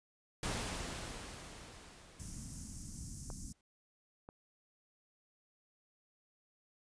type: noise with exponential decay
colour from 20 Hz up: pink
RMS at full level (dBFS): -37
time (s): 0.43-3.61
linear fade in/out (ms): 2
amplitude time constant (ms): 690
type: band-stop noise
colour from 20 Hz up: pink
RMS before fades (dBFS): -46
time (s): 2.19-3.53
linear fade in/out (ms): 10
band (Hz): 280 to 5500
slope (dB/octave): 48
type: clicks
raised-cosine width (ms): 1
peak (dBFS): -32 / -36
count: 2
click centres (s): 3.302 / 4.289
effects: resampled to 22050 Hz